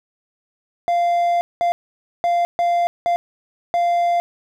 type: tone bursts at uneven times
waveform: triangle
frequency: 694 Hz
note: F5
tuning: 11 cents flat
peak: -13 dBFS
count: 6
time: 0.88-1.41 / 1.61-1.72 / 2.24-2.45 / 2.59-2.87 / 3.06-3.16 / 3.74-4.2 s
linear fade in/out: 0 ms
effects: none